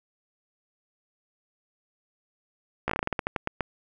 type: slowing click train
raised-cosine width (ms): 0.5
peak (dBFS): -11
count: 14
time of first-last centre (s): 2.88-3.607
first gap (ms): 15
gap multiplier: 1.2
effects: none